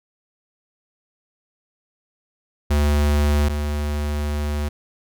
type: tone pair in turn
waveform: square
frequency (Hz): 73.42 / 73.89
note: D2 / D2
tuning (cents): 0 / +11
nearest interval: unison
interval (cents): 11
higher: second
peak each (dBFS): -16 / -22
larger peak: first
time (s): 2.7-3.49 / 3.49-4.69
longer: second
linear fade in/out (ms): 10
effects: none